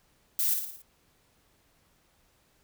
violet noise with echo, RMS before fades -27 dBFS, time 0.39-0.54 s, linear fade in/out 2 ms, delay 56 ms, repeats 5, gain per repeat -5 dB, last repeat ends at 0.82 s, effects pink hiss -67 dBFS RMS until 2.63 s

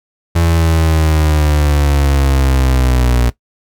35% pulse linear sweep, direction down, 84.5 to 59.6 Hz, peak -8 dBFS, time 0.35-3.3 s, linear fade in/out 10 ms, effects noise-tail reverb RT60 0.1 s tail -17 dB re dry

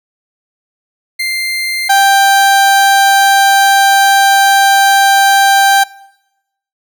30% pulse tone pair in turn, 2093 / 787.2 Hz, C7 / G5, 0 / +7 cents, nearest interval octave + perfect fourth, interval 1693 cents, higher first, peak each -11 / -3 dBFS, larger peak second, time 1.19-1.89 / 1.89-5.84 s, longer second, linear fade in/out 10 ms, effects noise-tail reverb RT60 0.9 s tail -22 dB re dry

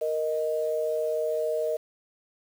sine tone pair together, 466.6 / 622.3 Hz, A#4 / D#5, +2 / 0 cents, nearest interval perfect fourth, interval 498 cents, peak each -28 / -27 dBFS, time 0.01-1.77 s, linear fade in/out 10 ms, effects 8-bit

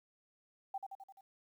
sine tone with echo, 781 Hz, G5, 7 cents flat, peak -36 dBFS, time 0.74-0.78 s, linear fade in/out 5 ms, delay 86 ms, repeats 5, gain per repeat -4 dB, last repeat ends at 1.21 s, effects 12-bit

